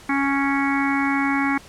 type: harmonic tone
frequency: 277.2 Hz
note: C#4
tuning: in tune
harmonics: 1 / 3 / 4 / 5 / 6 / 7 / 8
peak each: -21 / -27 / -28 / -30 / -30 / -30 / -27 dBFS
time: 0.09-1.58 s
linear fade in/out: 5 ms
effects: pink hiss -45 dBFS RMS until 1.68 s + low-pass 10000 Hz 12 dB/octave

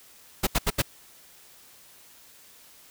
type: noise bursts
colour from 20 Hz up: pink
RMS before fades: -22 dBFS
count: 4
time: 0.43-0.821 s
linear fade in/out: 10 ms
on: 40 ms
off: 77 ms
effects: white hiss -53 dBFS RMS until 2.9 s

